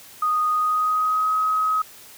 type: tone with pitch glide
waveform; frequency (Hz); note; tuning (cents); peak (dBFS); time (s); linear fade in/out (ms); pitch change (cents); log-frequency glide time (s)
sine; 1239 to 1268.7; D#6 to D#6; -8 to +33; -18; 0.22-1.82; 5; +41; 0.51-1.32
effects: white hiss -45 dBFS RMS until 2.17 s